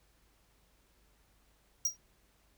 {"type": "tone with exponential decay", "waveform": "square", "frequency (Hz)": 5710, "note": "F8", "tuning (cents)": 37, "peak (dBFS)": -25, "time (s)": [1.85, 1.97], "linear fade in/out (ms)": 5, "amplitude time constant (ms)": 25, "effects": ["added 50 Hz sine -70 dBFS peak until 2.57 s", "pink hiss -70 dBFS RMS until 2.57 s"]}